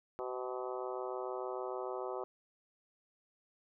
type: harmonic tone with a mistuned harmonic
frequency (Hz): 126.7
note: B2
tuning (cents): +45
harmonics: 3 / 4 / 5 / 6 / 7 / 8 / 9 / 10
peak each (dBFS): -41 / -43 / -45 / -47 / -48 / -49 / -50 / -51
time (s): 0.19-2.24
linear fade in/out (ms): 0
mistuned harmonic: 7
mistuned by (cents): -26
effects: none